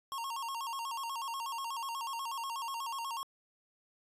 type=tone with vibrato; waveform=square; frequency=1003 Hz; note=B5; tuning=26 cents sharp; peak=-37 dBFS; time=0.12-3.23 s; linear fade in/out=0 ms; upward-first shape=square; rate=8.2 Hz; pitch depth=140 cents each way; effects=resampled to 32000 Hz